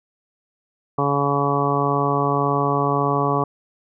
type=harmonic tone; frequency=141.7 Hz; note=C#3; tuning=38 cents sharp; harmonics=1 / 2 / 3 / 4 / 5 / 6 / 7 / 8; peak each=-24 / -26 / -24 / -29 / -26 / -28 / -27 / -23 dBFS; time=0.98-3.44 s; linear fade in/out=5 ms; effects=none